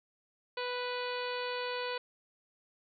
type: harmonic tone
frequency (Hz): 493.9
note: B4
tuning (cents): 0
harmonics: 1 / 2 / 3 / 4 / 5 / 6 / 7 / 8 / 9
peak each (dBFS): -37 / -40 / -43 / -47 / -44 / -47 / -49 / -48 / -47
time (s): 0.57-1.98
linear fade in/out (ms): 5
effects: none